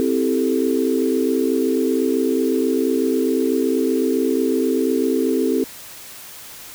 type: chord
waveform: sine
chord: A minor seventh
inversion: first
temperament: equal with one note detuned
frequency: 261.6 / 327.5 / 392 / 440 Hz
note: C4 / E4 / G4 / A4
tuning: 0 / -11 / 0 / 0 cents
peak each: -20 / -23 / -22 / -22 dBFS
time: 0-5.64 s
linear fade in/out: 0 ms
effects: white hiss -38 dBFS RMS until 6.74 s